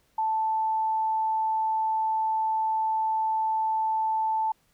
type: tone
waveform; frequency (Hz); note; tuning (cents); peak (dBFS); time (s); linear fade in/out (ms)
sine; 880; A5; 0; -23; 0.18-4.52; 5
effects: pink hiss -67 dBFS RMS until 4.73 s